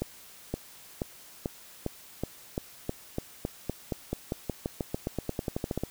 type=accelerating click train; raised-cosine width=2 ms; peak=-16 dBFS; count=28; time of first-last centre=0.02-5.836 s; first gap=520 ms; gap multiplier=0.92; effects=white hiss -51 dBFS RMS until 5.9 s